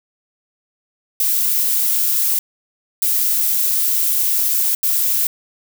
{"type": "noise bursts at uneven times", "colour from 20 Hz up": "violet", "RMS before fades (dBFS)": -17, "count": 3, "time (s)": [[1.2, 2.39], [3.02, 4.75], [4.83, 5.27]], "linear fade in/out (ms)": 2, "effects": []}